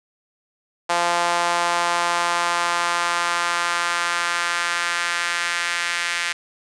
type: tone with high-pass filter sweep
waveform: sawtooth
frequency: 172.9 Hz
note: F3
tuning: 17 cents flat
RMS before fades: -22 dBFS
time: 0.89-6.33 s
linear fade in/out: 10 ms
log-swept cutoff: 780 to 1900 Hz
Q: 1.8
effects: resampled to 22050 Hz + 7-bit